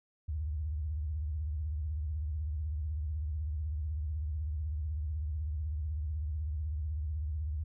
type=tone with vibrato; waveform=sine; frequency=75.9 Hz; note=D#2; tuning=42 cents flat; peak=-32 dBFS; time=0.28-7.64 s; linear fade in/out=10 ms; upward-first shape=triangle; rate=16 Hz; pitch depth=200 cents each way; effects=none